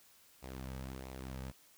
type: tone with flanger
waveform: sawtooth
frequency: 65.41 Hz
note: C2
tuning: in tune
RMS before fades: -45 dBFS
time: 0.42-1.52 s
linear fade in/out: 20 ms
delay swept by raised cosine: 0.61 to 2.91 ms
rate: 1.5 Hz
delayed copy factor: -0.5
effects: white hiss -64 dBFS RMS until 1.77 s